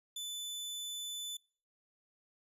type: tone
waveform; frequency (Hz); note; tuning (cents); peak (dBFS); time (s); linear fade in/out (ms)
sawtooth; 3500; A7; -10; -36; 0.16-1.37; 5
effects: noise-tail reverb RT60 0.4 s tail -23 dB re dry + resampled to 32000 Hz